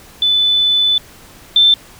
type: tone pair in turn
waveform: sine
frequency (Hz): 3498 / 3549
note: A7 / A7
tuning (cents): -11 / +14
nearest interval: unison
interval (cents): 25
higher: second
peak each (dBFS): -10 / -6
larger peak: second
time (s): 0.22-0.98 / 1.56-1.74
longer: first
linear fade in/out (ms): 2
effects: pink hiss -41 dBFS RMS until 1.99 s